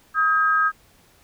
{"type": "tone pair together", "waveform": "sine", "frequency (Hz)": [1265.5, 1609], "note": ["D#6", "G6"], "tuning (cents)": [29, 45], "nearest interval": "major third", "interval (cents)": 416, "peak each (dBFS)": [-18, -20], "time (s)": [0.14, 0.72], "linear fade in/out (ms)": 50, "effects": ["pink hiss -56 dBFS RMS until 1.23 s"]}